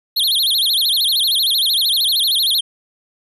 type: tone with vibrato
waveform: square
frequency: 3700 Hz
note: A#7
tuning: 14 cents flat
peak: -14 dBFS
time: 0.16-2.61 s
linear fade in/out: 10 ms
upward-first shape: sine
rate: 13 Hz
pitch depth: 280 cents each way
effects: resampled to 32000 Hz + 9-bit